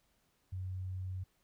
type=tone; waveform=sine; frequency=93 Hz; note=F#2; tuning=9 cents sharp; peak=-37 dBFS; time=0.52-1.24 s; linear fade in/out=10 ms; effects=pink hiss -75 dBFS RMS until 1.43 s